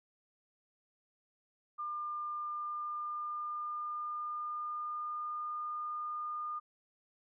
sine tone with pitch glide, 1200 to 1215.3 Hz, D6 to D#6, +37 to -41 cents, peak -36 dBFS, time 1.78-6.6 s, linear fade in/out 20 ms, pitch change +22 cents, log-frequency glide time 2.35-5.5 s, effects none

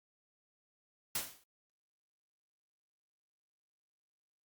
white noise with exponential decay, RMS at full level -32 dBFS, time 1.15-1.44 s, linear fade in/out 5 ms, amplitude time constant 63 ms, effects Opus 48 kbps

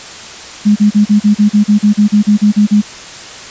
sine tone bursts, 208.3 Hz, G#3, 5 cents sharp, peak -4 dBFS, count 15, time 0.65-2.818 s, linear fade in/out 20 ms, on 110 ms, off 37 ms, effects white hiss -29 dBFS RMS until 3.5 s + resampled to 16000 Hz

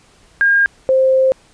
sine tone pair in turn, 1616 / 525.4 Hz, G#6 / C5, -48 / +7 cents, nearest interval octave + perfect fifth, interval 1945 cents, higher first, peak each -9 dBFS, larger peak neither, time 0.41-0.66 / 0.89-1.32 s, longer second, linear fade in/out 0 ms, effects pink hiss -50 dBFS RMS until 1.53 s + resampled to 22050 Hz

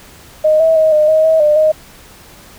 sine tone with pitch steps, 619 / 647 / 631 / 609 / 629 / 640 / 600 / 622 Hz, D#5 / E5 / D#5 / D#5 / D#5 / D#5 / D5 / D#5, -9 / -32 / +24 / -37 / +19 / +49 / +37 / -1 cents, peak -7 dBFS, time 0.44-1.72 s, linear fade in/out 10 ms, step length 160 ms, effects pink hiss -40 dBFS RMS until 2.58 s

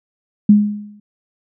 sine tone with exponential decay, 207.7 Hz, G#3, in tune, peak -3 dBFS, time 0.49-1 s, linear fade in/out 5 ms, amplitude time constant 110 ms, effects none

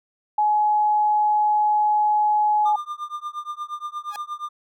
sine tone, 844 Hz, G#5, 28 cents sharp, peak -16 dBFS, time 0.38-2.76 s, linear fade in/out 5 ms
triangle tone with tremolo, 1200 Hz, D6, 37 cents sharp, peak -23 dBFS, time 2.65-4.49 s, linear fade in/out 10 ms, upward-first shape triangle, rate 8.5 Hz, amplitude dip 100%
sawtooth tone with exponential growth, 830.6 Hz, G#5, in tune, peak -24 dBFS, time 4.07-4.16 s, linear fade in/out 1 ms, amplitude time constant 19 ms
effects none

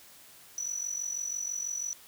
sine tone with amplitude modulation, 5920 Hz, F#8, in tune, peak -27 dBFS, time 0.58-1.93 s, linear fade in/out 0 ms, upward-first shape sine, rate 46.1 Hz, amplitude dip 80%, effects tanh soft clip ceiling -27 dBFS + white hiss -54 dBFS RMS until 2.07 s

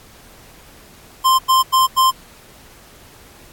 square tone bursts, 1046.5 Hz, C6, in tune, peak -11 dBFS, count 4, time 1.24-2.113 s, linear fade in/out 20 ms, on 150 ms, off 91 ms, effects pink hiss -45 dBFS RMS until 3.52 s + AAC 64 kbps

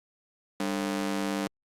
sawtooth ring-modulated tone, 246.9 Hz, B3, in tune, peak -21 dBFS, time 0.6-1.47 s, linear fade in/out 0 ms, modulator 49.1 Hz, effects low-pass 12000 Hz 12 dB/octave + Opus 48 kbps

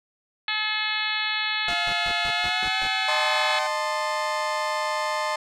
harmonic tone, 429.1 Hz, A4, 43 cents flat, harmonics 2 / 3 / 4 / 5 / 6 / 7 / 8 / 9 / 10, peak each -35 / -35 / -30 / -31 / -31 / -36 / -31 / -34 / -33 dBFS, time 0.48-3.59 s, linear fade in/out 2 ms
pink noise bursts, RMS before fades -36 dBFS, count 7, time 1.68-2.873 s, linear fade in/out 2 ms, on 59 ms, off 130 ms
sawtooth tone with pitch glide, 698.5 to 761.7 Hz, F5 to G5, 0 to -50 cents, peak -25 dBFS, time 1.68-3.67 s, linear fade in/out 5 ms, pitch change +150 cents, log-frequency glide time 2.31-2.77 s
30% pulse chord, A diminished, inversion second, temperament equal with one note detuned, 613.7 / 880 / 1046.5 Hz, Eb5 / A5 / C6, -24 / 0 / 0 cents, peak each -26 dBFS, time 3.08-5.36 s, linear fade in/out 5 ms
effects low-pass 7000 Hz 12 dB/octave

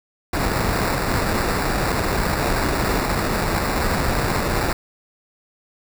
pink noise with sample-and-hold, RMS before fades -21 dBFS, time 0.33-4.73 s, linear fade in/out 5 ms, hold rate 3150 Hz, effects none

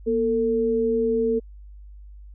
sine tone pair together, 238.1 / 449.4 Hz, A#3 / A4, +37 / +37 cents, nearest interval major seventh, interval 1100 cents, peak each -25 / -20 dBFS, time 0.06-1.4 s, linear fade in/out 20 ms, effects added 50 Hz sine -40 dBFS peak until 2.34 s

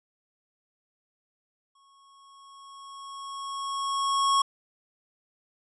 square tone with exponential growth, 1100 Hz, C#6, 14 cents flat, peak -20 dBFS, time 1.75-4.42 s, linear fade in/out 5 ms, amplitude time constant 580 ms, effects resampled to 24000 Hz

